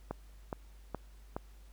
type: click train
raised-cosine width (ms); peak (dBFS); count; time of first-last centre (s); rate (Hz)
1; -22; 4; 0.11-1.365; 2.39
effects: added 50 Hz sine -52 dBFS peak until 1.72 s + pink hiss -66 dBFS RMS until 1.72 s